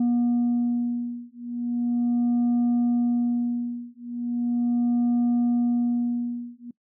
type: beating tone pair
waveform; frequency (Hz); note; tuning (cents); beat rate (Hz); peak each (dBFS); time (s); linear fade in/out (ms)
sine; 240 / 240.38; B3 / B3; -49 / -47; 0.38; -22; 0-6.71; 5
effects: noise-tail reverb RT60 0.1 s tail -22 dB re dry + tanh soft clip ceiling -18 dBFS